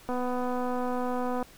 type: click train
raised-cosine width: 1 ms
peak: -19 dBFS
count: 334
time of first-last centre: 0.09-1.427 s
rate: 249 Hz
effects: pink hiss -53 dBFS RMS until 1.57 s